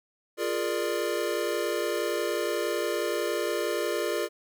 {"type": "chord", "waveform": "square", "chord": "Bb dominant seventh", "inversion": "second", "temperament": "equal with one note detuned", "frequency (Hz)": [349.2, 415.3, 466.2, 593.8], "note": ["F4", "Ab4", "Bb4", "D5"], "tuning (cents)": [0, 0, 0, 19], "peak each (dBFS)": -33, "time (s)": [0.37, 4.29], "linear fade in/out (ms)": 50, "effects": []}